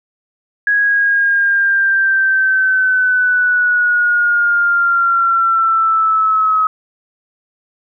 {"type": "linear sweep", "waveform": "sine", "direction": "down", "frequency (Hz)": [1661.2, 1273], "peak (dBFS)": -10, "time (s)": [0.67, 6.67], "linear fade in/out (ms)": 2, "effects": []}